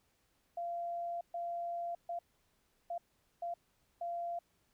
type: tone bursts at uneven times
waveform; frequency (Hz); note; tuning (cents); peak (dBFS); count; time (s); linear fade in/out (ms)
sine; 689; F5; -24; -36; 6; 0.57-1.21 / 1.34-1.95 / 2.09-2.19 / 2.9-2.98 / 3.42-3.54 / 4.01-4.39; 5
effects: pink hiss -75 dBFS RMS until 4.73 s